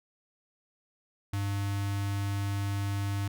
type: tone with notch filter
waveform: square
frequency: 100 Hz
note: G2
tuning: 35 cents sharp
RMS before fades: -31 dBFS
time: 1.33-3.28 s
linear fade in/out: 5 ms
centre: 470 Hz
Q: 1.4
effects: none